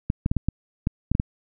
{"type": "clicks", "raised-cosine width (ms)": 5, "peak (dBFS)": -9, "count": 9, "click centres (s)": [0.101, 0.261, 0.315, 0.367, 0.486, 0.871, 1.116, 1.151, 1.199], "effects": []}